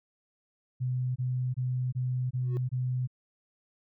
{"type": "tone bursts", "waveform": "sine", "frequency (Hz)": 126.6, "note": "B2", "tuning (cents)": 43, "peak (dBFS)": -27, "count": 6, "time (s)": [0.8, 3.075], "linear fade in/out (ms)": 20, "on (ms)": 360, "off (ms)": 23}
{"type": "tone with exponential growth", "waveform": "triangle", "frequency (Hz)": 365.1, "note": "F#4", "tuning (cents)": -23, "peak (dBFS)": -31, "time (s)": [2.38, 2.57], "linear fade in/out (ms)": 0, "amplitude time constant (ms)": 41}
{"effects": []}